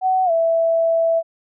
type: tone with pitch glide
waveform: sine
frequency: 750 to 660.5 Hz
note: F#5 to E5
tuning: +23 to +3 cents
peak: -14 dBFS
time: 0.01-1.23 s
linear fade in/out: 50 ms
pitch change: -220 cents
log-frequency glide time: 0.25-0.31 s
effects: none